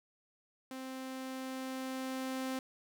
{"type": "tone with level ramp", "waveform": "sawtooth", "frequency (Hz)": 261.6, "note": "C4", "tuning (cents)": 0, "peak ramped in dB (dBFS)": [-38, -31], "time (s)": [0.71, 2.59], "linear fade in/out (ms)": 2, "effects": []}